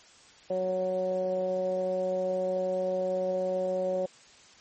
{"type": "tone with low-pass filter", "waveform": "15% pulse", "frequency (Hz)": 185, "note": "F#3", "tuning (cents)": 0, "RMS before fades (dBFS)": -29, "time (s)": [0.5, 4.06], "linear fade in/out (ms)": 5, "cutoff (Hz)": 590, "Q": 6.9, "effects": ["white hiss -55 dBFS RMS until 4.6 s", "MP3 32 kbps"]}